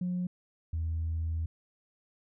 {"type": "tone pair in turn", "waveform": "sine", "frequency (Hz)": [179.6, 81.38], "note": ["F3", "E2"], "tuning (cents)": [49, -22], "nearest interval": "octave + major second", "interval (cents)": 1371, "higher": "first", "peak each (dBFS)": -28, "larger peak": "neither", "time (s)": [[0.01, 0.27], [0.73, 1.46]], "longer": "second", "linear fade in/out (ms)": 5, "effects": ["tanh soft clip ceiling -26 dBFS"]}